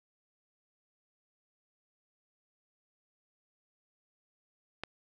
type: click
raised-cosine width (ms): 0.3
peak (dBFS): -20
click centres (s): 4.836
effects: none